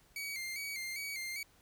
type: tone with vibrato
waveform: sawtooth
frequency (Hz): 2182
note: C#7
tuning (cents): -28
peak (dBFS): -35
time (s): 0.16-1.43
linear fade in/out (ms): 2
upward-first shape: square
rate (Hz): 2.5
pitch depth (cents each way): 63
effects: pink hiss -66 dBFS RMS until 1.61 s